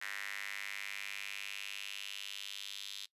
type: tone with high-pass filter sweep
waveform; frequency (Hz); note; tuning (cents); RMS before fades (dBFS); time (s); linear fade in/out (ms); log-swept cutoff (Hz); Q
sawtooth; 100; G2; +35; -44; 0.01-3.06; 10; 1800 to 3600; 3.7
effects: noise-tail reverb RT60 0.1 s tail -20 dB re dry + resampled to 32000 Hz